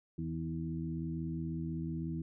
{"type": "harmonic tone with a mistuned harmonic", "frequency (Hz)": 81, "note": "E2", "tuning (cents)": -30, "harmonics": [1, 2, 3, 4], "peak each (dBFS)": [-44, -37, -43, -42], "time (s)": [0.18, 2.22], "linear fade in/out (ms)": 5, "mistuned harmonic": 3, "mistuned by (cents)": 34, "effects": []}